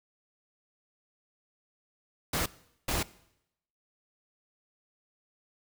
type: noise bursts at uneven times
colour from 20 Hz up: pink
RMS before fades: -30 dBFS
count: 2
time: 2.33-2.46 / 2.88-3.03 s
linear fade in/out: 5 ms
effects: noise-tail reverb RT60 0.8 s tail -20 dB re dry